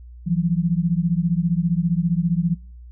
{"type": "beating tone pair", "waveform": "sine", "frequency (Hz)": [164.81, 179.81], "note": ["E3", "F#3"], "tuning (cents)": [0, -49], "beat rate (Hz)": 15, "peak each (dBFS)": -20, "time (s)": [0.26, 2.55], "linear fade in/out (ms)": 20, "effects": ["noise-tail reverb RT60 0.6 s tail -26 dB re dry", "added 60 Hz sine -38 dBFS peak until 2.91 s"]}